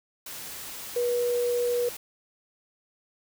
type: tone in noise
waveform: sine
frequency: 483.9 Hz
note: B4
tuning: 35 cents flat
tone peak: -23 dBFS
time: 0.96-1.89 s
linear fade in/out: 5 ms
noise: white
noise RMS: -39 dBFS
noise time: 0.26-1.97 s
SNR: +13 dB
effects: none